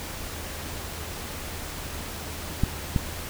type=clicks; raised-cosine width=5 ms; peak=-9 dBFS; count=2; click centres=2.636 / 2.962 s; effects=added 79 Hz sine -40 dBFS peak until 3.29 s + pink hiss -36 dBFS RMS until 3.29 s